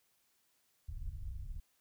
pink low-pass noise, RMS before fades -42 dBFS, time 0.88-1.6 s, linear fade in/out 10 ms, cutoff 100 Hz, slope 24 dB/octave, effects white hiss -75 dBFS RMS until 1.8 s

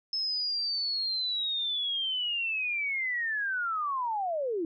sine linear sweep, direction down, 5230 to 311.1 Hz, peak -28 dBFS, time 0.13-4.65 s, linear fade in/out 2 ms, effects none

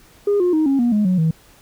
sine tone with pitch steps, 407.6 / 356.9 / 312.5 / 273.6 / 239.6 / 209.8 / 183.67 / 160.82 Hz, G#4 / F4 / D#4 / C#4 / A#3 / G#3 / F#3 / E3, -32 / +38 / +8 / -23 / +48 / +18 / -12 / -42 cents, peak -12 dBFS, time 0.27-1.31 s, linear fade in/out 5 ms, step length 130 ms, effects tanh soft clip ceiling -11 dBFS + pink hiss -50 dBFS RMS until 1.61 s

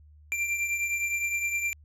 square beating tone pair, 2364 / 2373.7 Hz, D7 / D7, +11 / +18 cents, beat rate 9.7 Hz, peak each -28 / -36 dBFS, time 0.32-1.73 s, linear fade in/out 0 ms, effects added 75 Hz sine -51 dBFS peak until 1.84 s + low-pass 11000 Hz 12 dB/octave

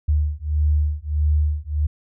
sine beating tone pair, 74.3 / 75.9 Hz, D2 / D#2, +21 / -42 cents, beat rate 1.6 Hz, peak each -20 dBFS, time 0.08-1.87 s, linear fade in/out 10 ms, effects none

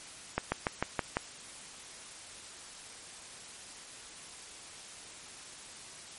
slowing click train, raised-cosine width 0.5 ms, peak -13 dBFS, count 6, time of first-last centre 0.38-1.169 s, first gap 140 ms, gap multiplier 1.06, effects white hiss -48 dBFS RMS until 6.18 s + MP3 48 kbps

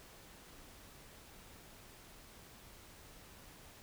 silence, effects pink hiss -57 dBFS RMS until 3.82 s

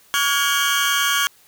30% pulse tone cluster, 1130 / 1424 / 1655 / 3153 Hz, C#6 / F6 / G#6 / G7, +33 / +33 / -6 / +9 cents, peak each -20 dBFS, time 0.14-1.27 s, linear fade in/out 0 ms, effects white hiss -53 dBFS RMS until 1.47 s

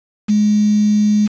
sine tone with quantisation, 210 Hz, G#3, 19 cents sharp, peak -10 dBFS, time 0.28-1.28 s, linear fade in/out 20 ms, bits 5, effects resampled to 16000 Hz

